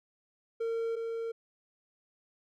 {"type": "tone pair in turn", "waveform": "triangle", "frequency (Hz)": [457.3, 457.3], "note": ["A#4", "A#4"], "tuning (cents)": [-33, -33], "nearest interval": "unison", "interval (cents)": 0, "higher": "neither", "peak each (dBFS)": [-28, -31], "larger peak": "first", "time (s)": [[0.6, 0.96], [0.96, 1.32]], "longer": "neither", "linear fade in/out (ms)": 10, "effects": []}